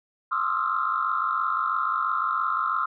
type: tone cluster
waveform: sine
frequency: 1055 / 1195 / 1283 / 1329 / 1386 Hz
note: C6 / D6 / E6 / E6 / F6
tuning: +14 / +30 / -47 / +14 / -14 cents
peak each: -29 dBFS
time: 0.31-2.86 s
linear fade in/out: 10 ms
effects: tanh soft clip ceiling -12 dBFS